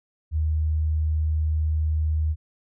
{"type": "tone", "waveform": "sine", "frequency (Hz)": 77.78, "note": "D#2", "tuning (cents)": 0, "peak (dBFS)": -20, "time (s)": [0.31, 2.36], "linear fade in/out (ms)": 50, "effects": []}